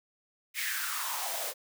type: noise with high-pass filter sweep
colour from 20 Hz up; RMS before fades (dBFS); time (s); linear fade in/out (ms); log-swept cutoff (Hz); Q
white; -34; 0.54-1.54; 50; 2200 to 510; 5.1
effects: none